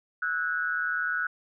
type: tone with amplitude modulation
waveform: sine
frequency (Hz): 1471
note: F#6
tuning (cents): -11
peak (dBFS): -22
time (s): 0.22-1.27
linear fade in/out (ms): 5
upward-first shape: sine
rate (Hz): 160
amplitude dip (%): 85
effects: none